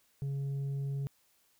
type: tone with tanh clipping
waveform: triangle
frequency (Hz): 138.7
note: C#3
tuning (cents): +1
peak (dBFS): -33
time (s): 0.22-1.07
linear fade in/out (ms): 0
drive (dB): 8
effects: white hiss -70 dBFS RMS until 1.59 s